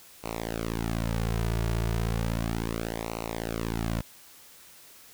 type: tone with flanger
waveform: sawtooth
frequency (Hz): 56.3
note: A1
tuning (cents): +40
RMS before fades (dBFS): -30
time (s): 0.23-4.02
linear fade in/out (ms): 20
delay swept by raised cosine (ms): 0.59 to 3.89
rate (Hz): 0.34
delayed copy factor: -1
effects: white hiss -52 dBFS RMS until 5.13 s